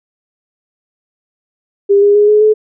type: tone with pitch steps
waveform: sine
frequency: 400.9 / 407.9 / 415 / 422.3 / 429.7 Hz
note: G4 / G#4 / G#4 / G#4 / A4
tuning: +39 / -31 / -1 / +29 / -41 cents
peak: -5 dBFS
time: 1.89-2.54 s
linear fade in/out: 20 ms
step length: 130 ms
effects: none